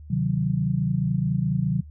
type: chord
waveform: sine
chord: C diminished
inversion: none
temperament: equal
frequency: 130.81 / 155.56 / 185 Hz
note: C3 / Eb3 / Gb3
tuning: 0 / 0 / 0 cents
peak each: -25 dBFS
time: 0.1-1.81 s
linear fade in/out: 10 ms
effects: noise-tail reverb RT60 0.1 s tail -21 dB re dry + added 75 Hz sine -40 dBFS peak until 1.9 s